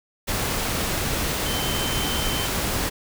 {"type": "tone in noise", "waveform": "sine", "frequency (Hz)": 3085, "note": "G7", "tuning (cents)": -28, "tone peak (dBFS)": -30, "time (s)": [1.45, 2.48], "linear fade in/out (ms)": 20, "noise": "pink", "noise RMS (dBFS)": -25, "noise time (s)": [0.27, 2.9], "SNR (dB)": -8, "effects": []}